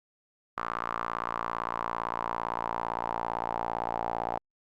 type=tone with band-pass filter sweep; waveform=sawtooth; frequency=57.7 Hz; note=A#1; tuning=17 cents flat; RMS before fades=-33 dBFS; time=0.57-4.38 s; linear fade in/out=5 ms; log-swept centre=1200 to 800 Hz; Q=4.6; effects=Opus 48 kbps